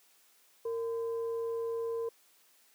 sine tone with frequency modulation, 460 Hz, A#4, 23 cents flat, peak -31 dBFS, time 0.65-2.09 s, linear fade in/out 5 ms, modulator 560 Hz, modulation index 0.32, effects white hiss -65 dBFS RMS until 2.74 s + high-pass 300 Hz 12 dB/octave

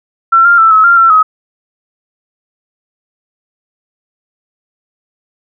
sine tone with pitch steps, 1351 / 1396 / 1328 / 1289 / 1388 / 1348 / 1269 Hz, E6 / F6 / E6 / E6 / F6 / E6 / D#6, +42 / -1 / +12 / -39 / -11 / +38 / +34 cents, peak -3 dBFS, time 0.32-1.23 s, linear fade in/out 10 ms, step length 130 ms, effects none

